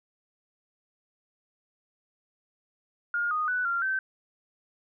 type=tone with pitch steps; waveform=sine; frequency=1419 / 1237 / 1488 / 1385 / 1545 Hz; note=F6 / D#6 / F#6 / F6 / G6; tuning=+27 / -10 / +9 / -15 / -26 cents; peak=-25 dBFS; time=3.14-3.99 s; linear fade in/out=2 ms; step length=170 ms; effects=none